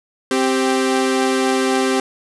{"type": "tone pair together", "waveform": "sawtooth", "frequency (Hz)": [262.6, 392], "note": ["C4", "G4"], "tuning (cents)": [6, 0], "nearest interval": "perfect fifth", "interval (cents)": 694, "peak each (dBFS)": -14, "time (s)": [0.31, 2], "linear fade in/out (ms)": 2, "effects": ["resampled to 24000 Hz", "7-bit"]}